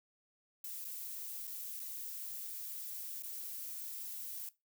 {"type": "noise with dropouts", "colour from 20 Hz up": "violet", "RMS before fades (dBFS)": -44, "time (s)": [0.64, 4.49], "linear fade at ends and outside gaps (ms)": 2, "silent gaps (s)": [[0.845, 0.849], [1.471, 1.475], [1.795, 1.799], [3.224, 3.234]], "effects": ["noise-tail reverb RT60 0.2 s tail -17 dB re dry"]}